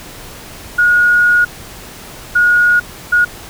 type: tone bursts at uneven times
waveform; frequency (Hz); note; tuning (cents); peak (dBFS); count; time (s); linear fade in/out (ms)
sine; 1444; F#6; -43; -7; 3; 0.78-1.45 / 2.35-2.8 / 3.12-3.25; 10
effects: pink hiss -33 dBFS RMS until 3.49 s